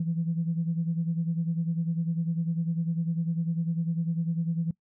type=beating tone pair; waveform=sine; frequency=164.81 / 174.81 Hz; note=E3 / F3; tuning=0 / +2 cents; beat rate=10 Hz; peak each=-26 / -31 dBFS; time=0-4.71 s; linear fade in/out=5 ms; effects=noise-tail reverb RT60 0.1 s tail -22 dB re dry + tanh soft clip ceiling -18 dBFS